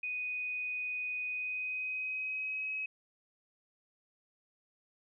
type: tone with pitch glide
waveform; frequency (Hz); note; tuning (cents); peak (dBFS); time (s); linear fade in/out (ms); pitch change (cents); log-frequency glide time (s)
sine; 2489 to 2550; D#7 to D#7; 0 to +42; -34; 0.03-2.86; 5; +42; 1.26-2.71
effects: none